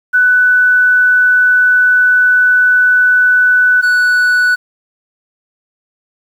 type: tone pair in turn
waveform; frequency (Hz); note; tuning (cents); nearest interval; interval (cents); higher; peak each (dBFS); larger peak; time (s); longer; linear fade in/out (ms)
sine / triangle; 1492 / 1481.7; F#6 / F#6; +14 / +2; unison; 12; first; -6; neither; 0.13-3.82 / 3.82-4.56; first; 20
effects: 7-bit